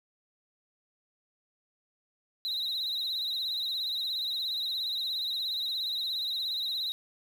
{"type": "tone with vibrato", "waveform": "sine", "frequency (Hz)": 3910, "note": "B7", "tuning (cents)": -18, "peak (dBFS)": -27, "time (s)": [2.45, 6.92], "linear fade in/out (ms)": 0, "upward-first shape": "triangle", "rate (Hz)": 17, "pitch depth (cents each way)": 99, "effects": ["tanh soft clip ceiling -29 dBFS", "9-bit"]}